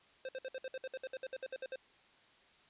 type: tone bursts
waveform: square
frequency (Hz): 523.3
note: C5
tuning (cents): 0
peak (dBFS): -40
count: 16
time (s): 0.25-1.758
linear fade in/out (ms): 2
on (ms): 38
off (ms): 60
effects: white hiss -65 dBFS RMS until 2.69 s + resampled to 8000 Hz

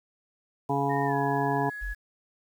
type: harmonic tone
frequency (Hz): 140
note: C#3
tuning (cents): +18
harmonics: 1 / 2 / 3 / 5 / 6 / 7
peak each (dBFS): -31 / -31 / -31 / -31 / -31 / -31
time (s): 0.69-1.7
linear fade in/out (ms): 10
type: tone with pitch glide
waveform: sine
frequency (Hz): 1842 to 1679.4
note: A#6 to G#6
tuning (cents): -21 to +19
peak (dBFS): -35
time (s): 0.89-1.95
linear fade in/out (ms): 20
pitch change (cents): -160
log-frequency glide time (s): 1.05-1.15
type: tone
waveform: sine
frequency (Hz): 46.25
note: F#1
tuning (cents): 0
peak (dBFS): -31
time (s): 1.81-1.94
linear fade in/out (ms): 20
effects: 9-bit

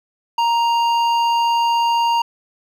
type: tone with hard clipping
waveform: sine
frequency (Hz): 934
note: A#5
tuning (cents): +3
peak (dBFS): -16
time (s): 0.38-2.22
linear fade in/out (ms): 5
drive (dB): 10
effects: none

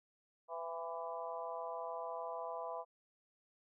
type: harmonic tone with a mistuned harmonic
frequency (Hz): 166.8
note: E3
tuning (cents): +21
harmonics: 3 / 4 / 5 / 6 / 7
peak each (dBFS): -47 / -44 / -49 / -45 / -52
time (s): 0.48-2.85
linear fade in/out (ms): 50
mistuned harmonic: 5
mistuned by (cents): -35
effects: none

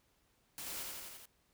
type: noise with echo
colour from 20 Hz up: white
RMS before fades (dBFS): -45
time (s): 0.58-0.83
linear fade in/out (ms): 0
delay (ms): 85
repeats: 5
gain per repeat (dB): -2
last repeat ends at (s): 1.255
effects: pink hiss -74 dBFS RMS until 1.53 s

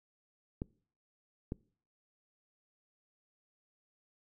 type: clicks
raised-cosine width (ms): 3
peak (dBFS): -23 / -23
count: 2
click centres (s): 0.619 / 1.521
effects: noise-tail reverb RT60 0.5 s tail -24 dB re dry

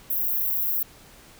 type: high-pass noise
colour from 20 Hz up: white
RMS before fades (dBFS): -25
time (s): 0.1-0.83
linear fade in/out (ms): 5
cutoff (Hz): 12000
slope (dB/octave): 96
effects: pink hiss -50 dBFS RMS until 1.39 s

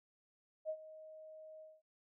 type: tone with ADSR envelope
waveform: sine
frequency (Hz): 627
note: D#5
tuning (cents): +13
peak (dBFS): -35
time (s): 0.65-1.82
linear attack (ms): 44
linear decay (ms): 67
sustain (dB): -16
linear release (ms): 210
effects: none

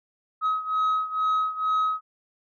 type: beating tone pair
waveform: sine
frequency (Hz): 1271 / 1273.2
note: D#6 / D#6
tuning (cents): +36 / +39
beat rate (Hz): 2.2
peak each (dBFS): -22 / -25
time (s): 0.41-2.01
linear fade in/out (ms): 50
effects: tanh soft clip ceiling -19 dBFS

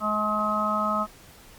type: harmonic tone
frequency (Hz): 212.1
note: G#3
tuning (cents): +37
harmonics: 1 / 3 / 4 / 5 / 6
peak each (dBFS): -30 / -30 / -35 / -31 / -25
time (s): 0-1.07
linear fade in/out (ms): 50
effects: pink hiss -50 dBFS RMS until 1.58 s + Opus 48 kbps

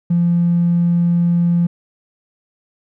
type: tone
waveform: triangle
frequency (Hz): 172.2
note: F3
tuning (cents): -24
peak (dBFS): -8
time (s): 0.1-1.67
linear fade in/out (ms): 10
effects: tanh soft clip ceiling -9 dBFS

